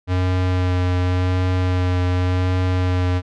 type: tone with vibrato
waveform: square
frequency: 91 Hz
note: F#2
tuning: 28 cents flat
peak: -17 dBFS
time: 0.07-3.22 s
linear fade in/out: 50 ms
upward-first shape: sine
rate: 0.89 Hz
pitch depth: 14 cents each way
effects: low-pass 4000 Hz 12 dB/octave